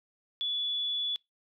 sine tone, 3430 Hz, A7, 45 cents flat, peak -29 dBFS, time 0.41-1.16 s, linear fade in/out 0 ms, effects noise-tail reverb RT60 0.2 s tail -24 dB re dry

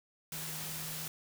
sine tone in noise, 157.5 Hz, D#3, 21 cents sharp, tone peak -46 dBFS, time 0.32-1.08 s, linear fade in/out 2 ms, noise white, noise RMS -41 dBFS, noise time 0.32-1.08 s, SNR -8 dB, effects none

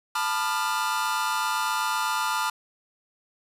45% pulse chord, B half-diminished seventh, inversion third, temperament equal with one note detuned, 880 / 987.8 / 1205.6 / 1396.9 Hz, A5 / B5 / D6 / F6, 0 / 0 / +45 / 0 cents, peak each -30 dBFS, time 0.15-2.5 s, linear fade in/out 5 ms, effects resampled to 32000 Hz + 8-bit

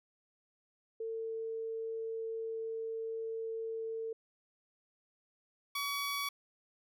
sine / 15% pulse tone pair in turn, 449.6 / 1132.9 Hz, A4 / C#6, +37 / +37 cents, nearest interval octave + major third, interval 1600 cents, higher second, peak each -36 / -28 dBFS, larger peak second, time 1-4.13 / 5.75-6.29 s, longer first, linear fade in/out 5 ms, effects none

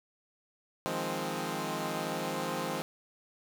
10% pulse chord, F minor seventh, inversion third, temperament equal, 155.56 / 174.61 / 207.7 / 261.6 Hz, Eb3 / F3 / Ab3 / C4, 0 / 0 / 0 / 0 cents, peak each -30 dBFS, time 0.86-2.82 s, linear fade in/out 0 ms, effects none

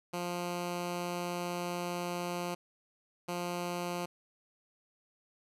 10% pulse tone pair in turn, 175.7 / 175.7 Hz, F3 / F3, +11 / +11 cents, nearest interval unison, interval 0 cents, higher neither, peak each -26 dBFS, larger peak neither, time 0.13-2.55 / 3.28-4.06 s, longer first, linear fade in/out 10 ms, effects resampled to 32000 Hz

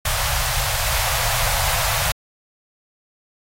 pink band-stop noise, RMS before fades -21 dBFS, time 0.05-2.12 s, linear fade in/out 5 ms, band 140 to 560 Hz, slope 48 dB/octave, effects AAC 48 kbps

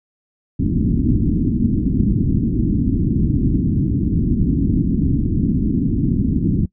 white low-pass noise, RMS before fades -17 dBFS, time 0.59-6.66 s, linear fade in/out 10 ms, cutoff 300 Hz, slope 48 dB/octave, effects noise-tail reverb RT60 0.1 s tail -23 dB re dry

